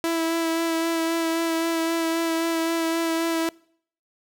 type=tone with vibrato; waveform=sawtooth; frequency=329.6 Hz; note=E4; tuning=in tune; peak=-18 dBFS; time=0.04-3.49 s; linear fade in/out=0 ms; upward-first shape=sine; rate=3.8 Hz; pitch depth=17 cents each way; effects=noise-tail reverb RT60 0.6 s tail -24 dB re dry